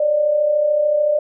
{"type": "tone pair together", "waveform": "sine", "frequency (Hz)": [565, 598.6], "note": ["C#5", "D5"], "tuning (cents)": [33, 33], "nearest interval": "minor second", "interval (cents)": 100, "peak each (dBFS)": [-23, -14], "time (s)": [0, 1.19], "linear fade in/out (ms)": 5, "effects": []}